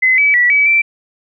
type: tone with pitch steps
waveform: sine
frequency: 2039 / 2291 / 1948 / 2285 / 2338 Hz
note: C7 / D7 / B6 / D7 / D7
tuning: -45 / -44 / -24 / -48 / -8 cents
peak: -8 dBFS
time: 0.02-0.82 s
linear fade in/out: 10 ms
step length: 160 ms
effects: none